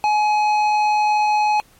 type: tone with tanh clipping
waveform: sine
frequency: 844 Hz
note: G#5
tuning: 28 cents sharp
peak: -16 dBFS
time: 0.04-1.6 s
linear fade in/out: 0 ms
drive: 11 dB
effects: pink hiss -53 dBFS RMS until 1.79 s + MP3 64 kbps